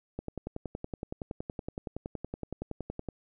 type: click train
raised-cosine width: 2 ms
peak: -22 dBFS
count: 32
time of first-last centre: 0.19-3.087 s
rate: 10.7 Hz
effects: none